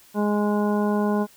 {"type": "harmonic tone", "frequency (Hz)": 207.7, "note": "G#3", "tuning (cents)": 0, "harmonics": [1, 2, 3, 4, 5, 7], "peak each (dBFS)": [-21, -26, -30, -31, -32, -38], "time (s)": [0.14, 1.27], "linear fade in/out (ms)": 50, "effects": ["white hiss -53 dBFS RMS until 1.36 s"]}